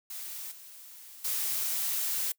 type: noise with level steps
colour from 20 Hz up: blue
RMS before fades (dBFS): -40 / -49 / -31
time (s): 0.1-2.32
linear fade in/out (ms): 5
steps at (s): 0.51 / 1.24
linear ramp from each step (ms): 10
effects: noise-tail reverb RT60 0.1 s tail -23 dB re dry